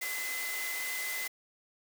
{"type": "tone in noise", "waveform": "sine", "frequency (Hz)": 2035, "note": "C7", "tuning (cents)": -49, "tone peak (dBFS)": -36, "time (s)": [0.01, 1.28], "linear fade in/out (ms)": 10, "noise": "white", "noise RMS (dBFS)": -38, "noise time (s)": [0.01, 1.28], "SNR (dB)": -1, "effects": ["high-pass 400 Hz 12 dB/octave"]}